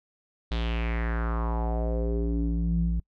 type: tone with low-pass filter sweep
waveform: square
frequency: 57.3 Hz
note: A#1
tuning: 29 cents flat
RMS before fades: -27 dBFS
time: 0.51-3 s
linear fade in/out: 5 ms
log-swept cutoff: 3800 to 130 Hz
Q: 3.8
effects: noise-tail reverb RT60 0.1 s tail -26 dB re dry